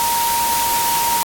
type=tone in noise; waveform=sine; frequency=935 Hz; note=A#5; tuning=5 cents sharp; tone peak=-17 dBFS; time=0-1.23 s; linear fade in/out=0 ms; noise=white; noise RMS=-21 dBFS; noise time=0-1.23 s; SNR=+1 dB; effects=AAC 64 kbps